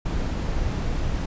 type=noise; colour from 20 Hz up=brown; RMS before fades=-25 dBFS; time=0.05-1.26 s; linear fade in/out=10 ms; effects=resampled to 16000 Hz